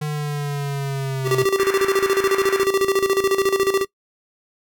square linear sweep, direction down, 151.3 to 129.7 Hz, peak -23 dBFS, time 0.01-1.44 s, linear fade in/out 10 ms
square tone with tremolo, 389.5 Hz, G4, 11 cents flat, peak -15 dBFS, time 1.24-3.86 s, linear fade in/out 50 ms, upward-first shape square, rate 14 Hz, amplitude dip 70%
white band-pass noise, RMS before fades -31 dBFS, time 1.58-2.65 s, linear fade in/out 10 ms, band 1100 to 1800 Hz, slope 24 dB/octave
effects noise-tail reverb RT60 0.1 s tail -20 dB re dry

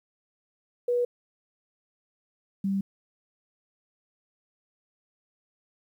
sine tone pair in turn, 486.1 / 195.6 Hz, B4 / G3, -28 / -4 cents, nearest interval octave + major third, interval 1576 cents, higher first, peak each -22 / -24 dBFS, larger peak first, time 0.88-1.05 / 2.64-2.81 s, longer neither, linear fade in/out 5 ms, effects 10-bit

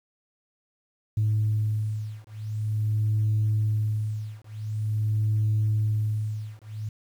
sine beating tone pair, 107.2 / 107.66 Hz, A2 / A2, -45 / -37 cents, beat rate 0.46 Hz, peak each -25 dBFS, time 1.17-6.89 s, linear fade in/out 5 ms, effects tanh soft clip ceiling -17 dBFS + 9-bit

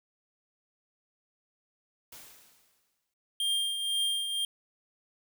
white noise with exponential decay, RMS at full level -46 dBFS, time 2.12-3.14 s, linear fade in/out 5 ms, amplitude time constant 220 ms
square tone with tremolo, 3200 Hz, G7, 35 cents sharp, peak -26 dBFS, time 3.4-4.45 s, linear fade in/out 2 ms, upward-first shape triangle, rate 2 Hz, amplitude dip 55%
effects none

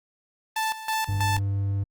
sawtooth tone with tremolo, 880 Hz, A5, in tune, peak -20 dBFS, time 0.56-1.39 s, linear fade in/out 5 ms, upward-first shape square, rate 3.1 Hz, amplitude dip 75%
triangle tone, 99.2 Hz, G2, 21 cents sharp, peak -21 dBFS, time 1.08-1.84 s, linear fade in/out 10 ms
effects Opus 24 kbps

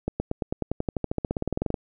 accelerating click train, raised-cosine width 2 ms, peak -12 dBFS, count 24, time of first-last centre 0.08-1.742 s, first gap 120 ms, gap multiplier 0.95, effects none

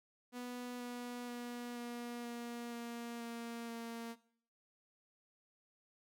sawtooth tone with pitch steps, 245.8 / 243.7 / 241.6 / 239.5 / 237.4 / 235.4 / 233.3 / 231.3 Hz, B3 / B3 / B3 / A#3 / A#3 / A#3 / A#3 / A#3, -8 / -23 / -38 / +47 / +32 / +17 / +2 / -13 cents, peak -39 dBFS, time 0.32-4.16 s, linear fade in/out 50 ms, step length 480 ms, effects noise-tail reverb RT60 0.6 s tail -19 dB re dry

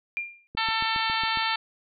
sine tone with exponential decay, 2393 Hz, D7, 32 cents sharp, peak -24 dBFS, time 0.17-0.47 s, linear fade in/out 0 ms, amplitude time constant 64 ms
click train, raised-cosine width 3 ms, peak -27 dBFS, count 7, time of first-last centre 0.55-1.373 s, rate 7.29 Hz
harmonic tone, 446.5 Hz, A4, 25 cents sharp, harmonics 2 / 3 / 4 / 5 / 6 / 7 / 8 / 9 / 10, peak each -29 / -31 / -32 / -33 / -34 / -34 / -35 / -36 / -36 dBFS, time 0.57-1.56 s, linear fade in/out 5 ms
effects none

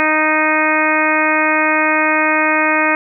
harmonic tone, 310 Hz, D#4, 6 cents flat, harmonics 1 / 2 / 3 / 4 / 5 / 6 / 7 / 8, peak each -20 / -20 / -20 / -20 / -20 / -20 / -20 / -20 dBFS, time 0-2.95 s, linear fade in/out 0 ms, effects none

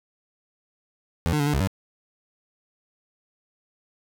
25% pulse tone with pitch steps, 82.8 / 150.2 / 143.6 / 148 / 68.9 / 95.6 Hz, E2 / D3 / D3 / D3 / C#2 / G2, +8 / +39 / -39 / +14 / -10 / -43 cents, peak -17 dBFS, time 1.26-1.674 s, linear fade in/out 0 ms, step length 69 ms, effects none

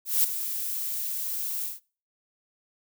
violet noise with ADSR envelope, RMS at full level -20 dBFS, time 0.05-1.8 s, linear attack 190 ms, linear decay 9 ms, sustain -11 dB, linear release 160 ms, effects noise-tail reverb RT60 0.4 s tail -24 dB re dry

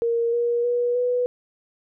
sine tone with pitch steps, 466.2 / 474.9 / 483.8 / 492.8 Hz, A#4 / A#4 / B4 / B4, 0 / +32 / -36 / -4 cents, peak -19 dBFS, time 0.02-1.26 s, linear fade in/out 0 ms, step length 310 ms, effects none

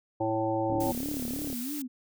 harmonic tone, 110.5 Hz, A2, 8 cents sharp, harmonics 1 / 3 / 5 / 7 / 8, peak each -36 / -30 / -31 / -33 / -35 dBFS, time 0.2-0.92 s, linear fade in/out 10 ms
click train, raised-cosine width 2 ms, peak -25 dBFS, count 31, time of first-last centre 0.7-1.529 s, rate 36.2 Hz
sine tone with vibrato, 265.8 Hz, C4, 27 cents sharp, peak -33 dBFS, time 0.7-1.88 s, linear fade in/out 20 ms, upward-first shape sine, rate 3.1 Hz, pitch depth 190 cents each way
blue noise, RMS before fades -39 dBFS, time 0.8-1.82 s, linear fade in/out 5 ms
effects none

